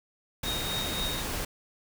sine tone with tremolo, 3731 Hz, A#7, 1 cent sharp, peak -30 dBFS, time 0.43-1.24 s, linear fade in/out 50 ms, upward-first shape triangle, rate 3.7 Hz, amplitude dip 55%
pink noise, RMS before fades -33 dBFS, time 0.43-1.45 s, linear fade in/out 5 ms
effects none

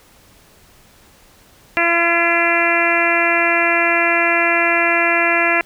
harmonic tone, 340 Hz, F4, 46 cents flat, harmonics 1 / 2 / 3 / 4 / 5 / 6 / 7 / 8, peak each -23 / -20 / -24 / -23 / -20 / -20 / -19 / -23 dBFS, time 1.77-5.61 s, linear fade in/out 0 ms, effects pink hiss -49 dBFS RMS until 5.65 s

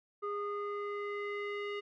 square tone with low-pass filter sweep, 409.7 Hz, G#4, 24 cents flat, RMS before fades -38 dBFS, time 0.22-1.81 s, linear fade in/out 20 ms, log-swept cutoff 1200 to 2600 Hz, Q 3, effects none

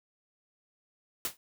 white noise with exponential decay, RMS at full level -28 dBFS, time 1.25-1.37 s, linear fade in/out 1 ms, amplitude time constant 25 ms, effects none

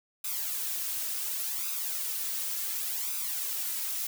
blue noise with flanger, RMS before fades -33 dBFS, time 0.24-4.07 s, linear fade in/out 5 ms, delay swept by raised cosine 0.8 to 3.2 ms, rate 0.69 Hz, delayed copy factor +0.65, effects none

